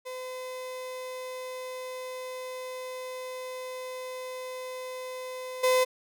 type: tone with level steps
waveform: 35% pulse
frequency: 510 Hz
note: C5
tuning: 44 cents flat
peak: -34 / -19 dBFS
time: 0.05-5.85 s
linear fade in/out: 20 ms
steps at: 5.63 s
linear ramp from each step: 10 ms
effects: none